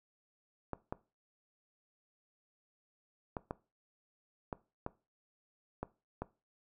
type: clicks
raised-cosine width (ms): 1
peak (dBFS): -23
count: 8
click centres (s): 0.733 / 0.925 / 3.368 / 3.509 / 4.528 / 4.864 / 5.83 / 6.22
effects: noise-tail reverb RT60 0.3 s tail -19 dB re dry